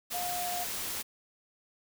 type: tone in noise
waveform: sine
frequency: 712 Hz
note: F5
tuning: 33 cents sharp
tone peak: -34 dBFS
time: 0.13-0.65 s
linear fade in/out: 20 ms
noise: white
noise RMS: -36 dBFS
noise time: 0.1-1.03 s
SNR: -1 dB
effects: none